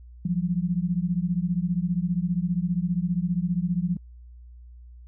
sine beating tone pair, 170 / 185 Hz, F3 / F#3, -46 / 0 cents, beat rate 15 Hz, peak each -25 / -26 dBFS, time 0.25-3.97 s, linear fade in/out 5 ms, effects added 60 Hz sine -43 dBFS peak until 5.07 s

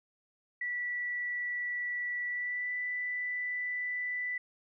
sine tone with pitch glide, 1955 to 1983.4 Hz, B6 to B6, -18 to +7 cents, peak -32 dBFS, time 0.61-4.38 s, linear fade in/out 5 ms, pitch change +25 cents, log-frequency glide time 2.26-2.74 s, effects none

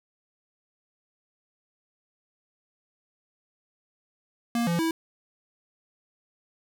square tone with pitch steps, 235.1 / 170.5 / 326.5 Hz, A#3 / F3 / E4, +15 / -41 / -17 cents, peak -24 dBFS, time 4.55-4.91 s, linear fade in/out 2 ms, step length 120 ms, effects none

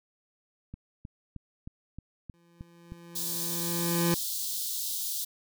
click train, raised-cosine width 5 ms, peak -28 dBFS, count 8, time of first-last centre 0.74-2.921 s, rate 3.21 Hz
25% pulse tone with exponential growth, 170.7 Hz, F3, 39 cents flat, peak -19 dBFS, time 2.34-4.14 s, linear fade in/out 0 ms, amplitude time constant 390 ms
white high-pass noise, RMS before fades -33 dBFS, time 3.15-5.25 s, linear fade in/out 10 ms, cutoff 3400 Hz, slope 48 dB/octave
effects none

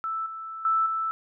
sine tone with level steps, 1320 Hz, E6, 2 cents sharp, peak -27 / -34 / -20 / -25 dBFS, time 0.04-1.11 s, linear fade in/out 0 ms, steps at 0.26 / 0.65 / 0.86 s, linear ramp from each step 2 ms, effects none

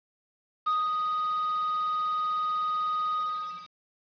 triangle tone with ADSR envelope, 1244.5 Hz, D#6, in tune, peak -21 dBFS, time 0.66-3.7 s, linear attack 13 ms, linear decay 210 ms, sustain -3 dB, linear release 540 ms, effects resampled to 11025 Hz + 8-bit

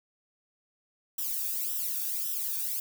violet noise with flanger, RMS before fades -32 dBFS, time 1.18-2.8 s, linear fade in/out 5 ms, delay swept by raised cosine 0.44 to 1 ms, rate 1.8 Hz, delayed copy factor -1, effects none

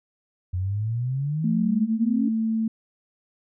sine exponential sweep, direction up, 88.2 to 282.8 Hz, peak -23 dBFS, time 0.53-2.29 s, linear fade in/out 10 ms
sine tone, 222.7 Hz, A3, 21 cents sharp, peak -21 dBFS, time 1.44-2.68 s, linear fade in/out 5 ms
effects none

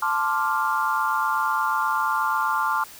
sine chord, D minor seventh, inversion second, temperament equal, 880 / 1046.5 / 1174.7 / 1396.9 Hz, A5 / C6 / D6 / F6, 0 / 0 / 0 / 0 cents, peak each -26 dBFS, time 0.02-2.84 s, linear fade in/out 5 ms, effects white hiss -44 dBFS RMS until 2.99 s

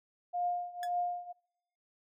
sine tone with tremolo, 708 Hz, F5, 23 cents sharp, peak -28 dBFS, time 0.33-1.33 s, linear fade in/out 20 ms, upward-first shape triangle, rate 1.9 Hz, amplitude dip 90%
sawtooth tone with exponential decay, 1700 Hz, G#6, 40 cents sharp, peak -34 dBFS, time 0.83-0.91 s, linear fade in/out 1 ms, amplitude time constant 16 ms
effects noise-tail reverb RT60 0.8 s tail -26 dB re dry

